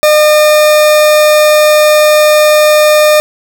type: tone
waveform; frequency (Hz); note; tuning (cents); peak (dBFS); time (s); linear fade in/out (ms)
40% pulse; 606; D#5; -46; -3; 0.03-3.2; 0
effects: none

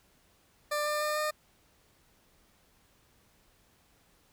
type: tone with pitch steps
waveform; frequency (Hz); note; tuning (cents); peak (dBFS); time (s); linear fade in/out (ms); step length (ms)
20% pulse; 594 / 598.8 / 603.7 / 608.6; D5 / D5 / D5 / D#5; +20 / +33 / +48 / -38; -24; 0.71-1.31; 10; 150
effects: pink hiss -66 dBFS RMS until 4.32 s

